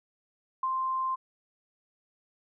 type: tone with ADSR envelope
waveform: sine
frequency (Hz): 1046.5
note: C6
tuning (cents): 0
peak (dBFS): -25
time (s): 0.63-1.16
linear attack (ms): 4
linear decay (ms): 46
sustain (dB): -2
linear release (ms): 19
effects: none